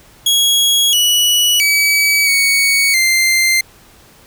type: tone with pitch steps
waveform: sawtooth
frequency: 3320 / 2940 / 2283 / 2232 / 2088 Hz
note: G#7 / F#7 / D7 / C#7 / C7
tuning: -1 / -12 / -50 / +11 / -4 cents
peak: -7 dBFS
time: 0.26-3.61 s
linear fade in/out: 5 ms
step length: 670 ms
effects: pink hiss -45 dBFS RMS until 4.26 s